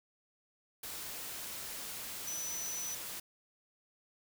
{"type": "tone in noise", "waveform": "sine", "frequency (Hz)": 5970, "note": "F#8", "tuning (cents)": 15, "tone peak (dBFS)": -38, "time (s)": [2.27, 2.95], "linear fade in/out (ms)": 5, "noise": "white", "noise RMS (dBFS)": -43, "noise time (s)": [0.83, 3.2], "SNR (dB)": 2, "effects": []}